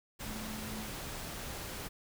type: tone in noise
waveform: sine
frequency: 215.9 Hz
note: A3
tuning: 33 cents flat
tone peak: -43 dBFS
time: 0.25-0.89 s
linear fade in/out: 20 ms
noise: pink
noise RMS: -42 dBFS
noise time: 0.19-1.89 s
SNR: -4 dB
effects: none